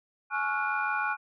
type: tone cluster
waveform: sine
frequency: 846 / 1108 / 1370 / 1456 / 2412 Hz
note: G#5 / C#6 / F6 / F#6 / D7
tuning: +32 / -1 / -34 / -28 / +46 cents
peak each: -32 / -34 / -34 / -30 / -37 dBFS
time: 0.3-1.17 s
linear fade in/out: 50 ms
effects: tanh soft clip ceiling -15 dBFS